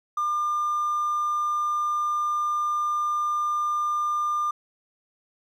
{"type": "tone with hard clipping", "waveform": "triangle", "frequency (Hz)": 1200, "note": "D6", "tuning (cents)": 37, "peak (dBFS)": -23, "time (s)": [0.17, 4.51], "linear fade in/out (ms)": 5, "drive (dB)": 4, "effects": []}